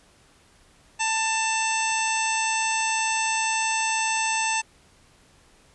harmonic tone with a mistuned harmonic, 889 Hz, A5, 18 cents sharp, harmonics 1 / 2 / 3 / 4 / 5 / 6 / 7 / 8 / 9, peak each -26 / -32 / -27 / -37 / -39 / -38 / -32 / -42 / -31 dBFS, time 0.99-4.62 s, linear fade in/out 20 ms, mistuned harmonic 8, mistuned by +42 cents, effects pink hiss -57 dBFS RMS until 5.74 s + resampled to 24000 Hz

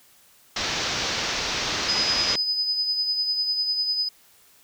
white low-pass noise, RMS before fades -27 dBFS, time 0.56-2.36 s, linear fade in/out 5 ms, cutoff 6000 Hz, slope 48 dB/octave
sine tone with tremolo, 5000 Hz, D#8, 8 cents sharp, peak -20 dBFS, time 1.88-4.09 s, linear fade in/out 10 ms, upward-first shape sine, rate 10 Hz, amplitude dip 45%
effects white hiss -56 dBFS RMS until 4.63 s

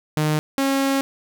sawtooth tone pair in turn, 153 / 272.6 Hz, D#3 / C#4, -29 / -29 cents, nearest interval minor seventh, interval 1000 cents, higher second, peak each -14 dBFS, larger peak neither, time 0.17-0.39 / 0.58-1.01 s, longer second, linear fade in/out 0 ms, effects none

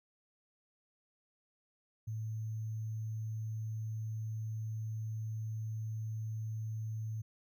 sine tone with sample-and-hold, 110 Hz, A2, in tune, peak -36 dBFS, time 2.07-7.22 s, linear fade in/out 10 ms, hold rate 6300 Hz, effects none

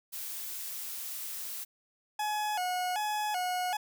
blue noise, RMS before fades -39 dBFS, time 0.12-1.65 s, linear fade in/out 20 ms
40% pulse tone with vibrato, 784 Hz, G5, in tune, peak -29 dBFS, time 2.19-3.77 s, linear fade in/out 5 ms, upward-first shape square, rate 1.3 Hz, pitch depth 130 cents each way
effects none

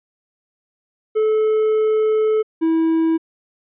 triangle tone pair in turn, 433.8 / 325 Hz, A4 / E4, -25 / -24 cents, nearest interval perfect fourth, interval 499 cents, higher first, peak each -12 dBFS, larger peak neither, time 1.15-2.43 / 2.61-3.18 s, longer first, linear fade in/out 20 ms, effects resampled to 8000 Hz

